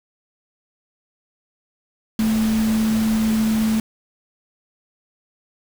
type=tone in noise; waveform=sine; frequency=220 Hz; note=A3; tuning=in tune; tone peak=-16 dBFS; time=2.19-3.8 s; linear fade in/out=2 ms; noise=pink; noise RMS=-30 dBFS; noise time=2.19-3.8 s; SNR=+11 dB; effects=none